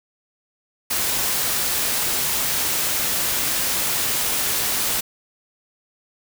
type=noise; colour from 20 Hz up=white; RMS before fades=-22 dBFS; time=0.9-5.01 s; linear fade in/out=10 ms; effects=none